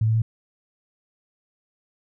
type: tone with pitch steps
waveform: sine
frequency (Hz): 110 / 111.21 / 112.44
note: A2 / A2 / A2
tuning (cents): 0 / +19 / +38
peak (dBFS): -17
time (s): 0.01-0.22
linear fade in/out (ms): 5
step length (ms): 70
effects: none